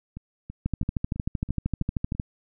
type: two click trains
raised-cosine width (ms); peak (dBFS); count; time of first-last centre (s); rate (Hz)
5; -13 / -24; 21 / 7; 0.66-2.198 / 0.17-2.15; 13 / 3.03
effects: none